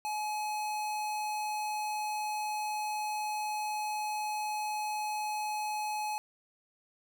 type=tone; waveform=square; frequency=848 Hz; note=G#5; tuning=36 cents sharp; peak=-33 dBFS; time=0.05-6.18 s; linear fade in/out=0 ms; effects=none